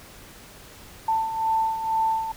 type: beating tone pair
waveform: sine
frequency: 888 / 890.1 Hz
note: A5 / A5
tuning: +16 / +20 cents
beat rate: 2.1 Hz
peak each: -29 / -22 dBFS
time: 1.08-2.32 s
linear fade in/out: 5 ms
effects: pink hiss -46 dBFS RMS until 2.36 s